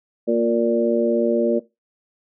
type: harmonic tone with a mistuned harmonic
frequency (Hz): 116.54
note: A#2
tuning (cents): 0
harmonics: 2 / 3 / 4 / 5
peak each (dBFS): -21 / -21 / -21 / -21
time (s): 0.27-1.6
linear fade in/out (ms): 20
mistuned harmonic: 3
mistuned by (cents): +15
effects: noise-tail reverb RT60 0.2 s tail -17 dB re dry